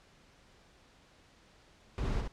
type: noise with echo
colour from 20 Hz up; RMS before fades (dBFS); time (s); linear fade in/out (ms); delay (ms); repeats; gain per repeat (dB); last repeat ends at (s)
brown; -34; 1.98-2.21; 0; 66; 1; -3; 2.276
effects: pink hiss -62 dBFS RMS until 2.32 s + low-pass 6000 Hz 12 dB/octave